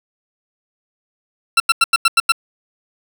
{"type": "tone bursts", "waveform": "20% pulse", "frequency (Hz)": 1351, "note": "E6", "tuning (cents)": 42, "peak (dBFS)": -4, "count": 7, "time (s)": [1.57, 2.321], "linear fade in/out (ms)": 5, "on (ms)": 31, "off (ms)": 89, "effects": []}